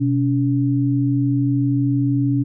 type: tone pair together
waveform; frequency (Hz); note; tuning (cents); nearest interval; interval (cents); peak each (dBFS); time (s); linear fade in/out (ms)
sine; 126 / 282.9; B2 / C#4; +35 / +35; octave + major second; 1400; -18; 0-2.44; 20
effects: none